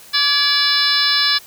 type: harmonic tone with a mistuned harmonic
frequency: 580 Hz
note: D5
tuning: 22 cents flat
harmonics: 2 / 3 / 4 / 5 / 6 / 7 / 8 / 9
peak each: -25 / -21 / -26 / -27 / -21 / -18 / -24 / -19 dBFS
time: 0.13-1.39 s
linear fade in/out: 20 ms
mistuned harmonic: 3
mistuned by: -46 cents
effects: white hiss -42 dBFS RMS until 1.46 s